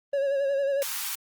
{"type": "tone with vibrato", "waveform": "triangle", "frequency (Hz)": 554.4, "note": "C#5", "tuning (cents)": 0, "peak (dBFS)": -21, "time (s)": [0.13, 0.83], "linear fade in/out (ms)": 5, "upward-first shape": "sine", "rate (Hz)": 11, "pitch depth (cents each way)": 43}
{"type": "high-pass noise", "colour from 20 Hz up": "white", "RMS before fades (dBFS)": -32, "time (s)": [0.82, 1.15], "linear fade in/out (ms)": 0, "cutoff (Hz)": 800, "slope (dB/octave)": 96}
{"effects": ["Opus 32 kbps"]}